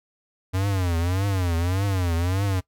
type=tone with vibrato; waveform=square; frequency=91.3 Hz; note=F#2; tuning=23 cents flat; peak=-22 dBFS; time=0.53-2.61 s; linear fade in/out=20 ms; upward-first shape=triangle; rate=1.7 Hz; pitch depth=190 cents each way; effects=noise-tail reverb RT60 0.1 s tail -19 dB re dry